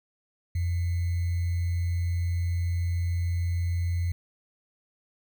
sine tone with sample-and-hold, 86.6 Hz, F2, 14 cents flat, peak -24 dBFS, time 0.55-4.12 s, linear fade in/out 5 ms, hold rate 2100 Hz, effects none

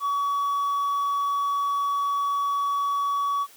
sine tone with hard clipping, 1132 Hz, C#6, 36 cents sharp, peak -23 dBFS, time 0-3.47 s, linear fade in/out 50 ms, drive 2 dB, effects white hiss -51 dBFS RMS until 3.56 s + high-pass 200 Hz 12 dB/octave

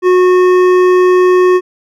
sine tone with hard clipping, 364.9 Hz, F#4, 24 cents flat, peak -7 dBFS, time 0.02-1.61 s, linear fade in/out 50 ms, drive 11 dB, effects none

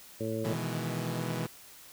harmonic tone, 111.1 Hz, A2, 17 cents sharp, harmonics 1 / 2 / 3 / 4 / 5, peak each -37 / -37 / -37 / -37 / -37 dBFS, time 0.2-0.54 s, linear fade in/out 10 ms
sawtooth chord, E major seventh, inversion second, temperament equal with one note detuned, 123.47 / 155.56 / 164.81 / 209.9 Hz, B2 / D#3 / E3 / G#3, 0 / 0 / 0 / +19 cents, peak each -32 / -36 / -32 / -36 dBFS, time 0.44-1.47 s, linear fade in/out 10 ms
effects white hiss -52 dBFS RMS until 1.92 s

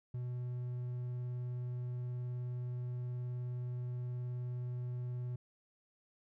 triangle tone with vibrato, 123.47 Hz, B2, in tune, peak -35 dBFS, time 0.14-5.36 s, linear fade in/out 5 ms, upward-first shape sine, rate 19 Hz, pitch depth 8 cents each way, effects none

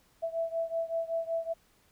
sine beating tone pair, 659.3 / 664.6 Hz, E5 / E5, 0 / +14 cents, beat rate 5.3 Hz, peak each -32 / -34 dBFS, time 0.22-1.54 s, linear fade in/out 20 ms, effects pink hiss -66 dBFS RMS until 1.91 s

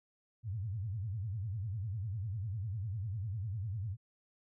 sine tone with vibrato, 103.1 Hz, G#2, 12 cents flat, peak -35 dBFS, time 0.43-3.97 s, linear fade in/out 50 ms, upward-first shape triangle, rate 10 Hz, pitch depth 290 cents each way, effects none

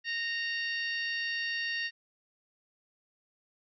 harmonic tone with a mistuned harmonic, 927 Hz, A#5, 10 cents flat, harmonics 2 / 3 / 4 / 5 / 6, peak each -33 / -37 / -43 / -41 / -45 dBFS, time 0.04-1.91 s, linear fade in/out 50 ms, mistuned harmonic 5, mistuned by -36 cents, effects none

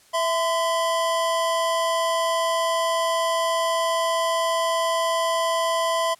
square tone pair together, 659.3 / 1022.5 Hz, E5 / C6, 0 / -40 cents, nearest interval minor sixth, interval 760 cents, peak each -24 dBFS, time 0.13-6.15 s, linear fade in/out 20 ms, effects white hiss -55 dBFS RMS until 6.19 s + low-pass 11000 Hz 12 dB/octave

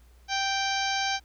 harmonic tone, 783 Hz, G5, 2 cents flat, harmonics 1 / 2 / 3 / 4 / 5 / 6 / 7 / 8, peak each -29 / -32 / -34 / -35 / -36 / -37 / -37 / -38 dBFS, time 0.28-1.2 s, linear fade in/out 50 ms, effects added 60 Hz sine -53 dBFS peak until 1.24 s + pink hiss -64 dBFS RMS until 1.24 s

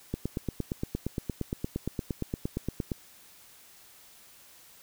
click train, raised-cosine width 3 ms, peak -17 dBFS, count 25, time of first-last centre 0.14-2.918 s, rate 8.64 Hz, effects white hiss -55 dBFS RMS until 4.82 s

